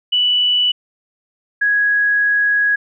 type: tone pair in turn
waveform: sine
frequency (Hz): 2963 / 1662.9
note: F#7 / G#6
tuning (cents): +2 / +2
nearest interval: minor seventh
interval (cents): 1000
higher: first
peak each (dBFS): -12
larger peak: neither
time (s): 0.12-0.72 / 1.61-2.76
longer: second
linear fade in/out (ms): 10
effects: none